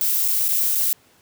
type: noise with dropouts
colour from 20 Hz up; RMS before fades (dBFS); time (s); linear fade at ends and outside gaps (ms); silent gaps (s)
violet; -20; 0.01-0.93; 0; 0.279-0.284 / 0.482-0.488 / 0.749-0.754
effects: pink hiss -56 dBFS RMS until 1.21 s + high-pass 100 Hz 12 dB/octave